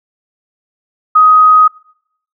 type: tone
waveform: sine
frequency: 1255 Hz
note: D#6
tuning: 15 cents sharp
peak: -3 dBFS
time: 1.15-1.68 s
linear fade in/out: 10 ms
effects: noise-tail reverb RT60 0.7 s tail -24 dB re dry